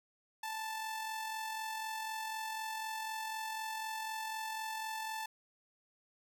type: tone with amplitude modulation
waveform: sawtooth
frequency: 880 Hz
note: A5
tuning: in tune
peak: -33 dBFS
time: 0.43-5.26 s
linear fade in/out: 5 ms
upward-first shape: sine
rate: 44 Hz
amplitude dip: 35%
effects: none